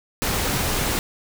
pink noise, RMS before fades -23 dBFS, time 0.22-0.99 s, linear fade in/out 0 ms, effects none

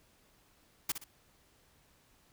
white noise with echo, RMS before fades -32 dBFS, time 0.89-0.92 s, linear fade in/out 5 ms, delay 61 ms, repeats 2, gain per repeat -9 dB, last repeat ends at 1.042 s, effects pink hiss -67 dBFS RMS until 2.32 s

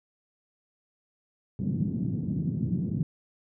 pink band-pass noise, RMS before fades -29 dBFS, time 1.59-3.03 s, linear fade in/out 2 ms, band 120 to 230 Hz, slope 24 dB/octave, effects none

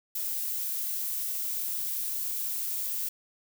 violet noise, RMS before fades -32 dBFS, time 0.15-3.09 s, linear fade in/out 5 ms, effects none

